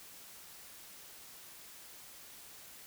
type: silence
effects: white hiss -53 dBFS RMS until 2.86 s